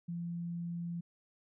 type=tone; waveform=sine; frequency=171.2 Hz; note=F3; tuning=34 cents flat; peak=-36 dBFS; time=0.08-1.01 s; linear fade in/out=10 ms; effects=none